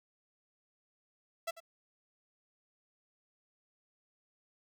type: tone with echo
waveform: sawtooth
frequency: 665 Hz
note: E5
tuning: 15 cents sharp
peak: -30 dBFS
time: 1.47-1.51 s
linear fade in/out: 10 ms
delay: 94 ms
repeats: 1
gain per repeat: -15 dB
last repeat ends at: 1.604 s
effects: none